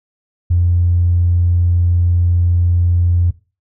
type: tone with tanh clipping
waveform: triangle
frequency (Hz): 87.31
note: F2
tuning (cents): 0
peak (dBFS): -10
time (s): 0.5-3.31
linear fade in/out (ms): 10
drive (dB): 4
effects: noise-tail reverb RT60 0.3 s tail -18 dB re dry